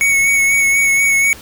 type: tone with vibrato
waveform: square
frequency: 2217 Hz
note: C#7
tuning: in tune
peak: -11 dBFS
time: 0.01-1.33 s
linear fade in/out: 0 ms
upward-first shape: sine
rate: 4.1 Hz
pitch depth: 21 cents each way
effects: pink hiss -36 dBFS RMS until 1.41 s